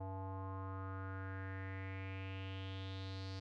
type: tone with low-pass filter sweep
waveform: square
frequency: 95.7 Hz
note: G2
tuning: 41 cents flat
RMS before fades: -45 dBFS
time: 0-3.4 s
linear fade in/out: 10 ms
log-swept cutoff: 800 to 4700 Hz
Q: 4.5
effects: none